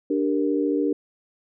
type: chord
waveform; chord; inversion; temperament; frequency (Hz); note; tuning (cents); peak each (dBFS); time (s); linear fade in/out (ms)
sine; G minor; second; equal; 293.7 / 392 / 466.2; D4 / G4 / Bb4; 0 / 0 / 0; -22 / -26 / -26; 0.1-0.93; 5
effects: none